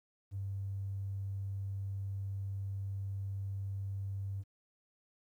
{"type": "tone", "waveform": "triangle", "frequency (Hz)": 98.1, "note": "G2", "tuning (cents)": 2, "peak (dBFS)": -32, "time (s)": [0.31, 4.44], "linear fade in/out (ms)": 50, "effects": ["tanh soft clip ceiling -34 dBFS", "12-bit"]}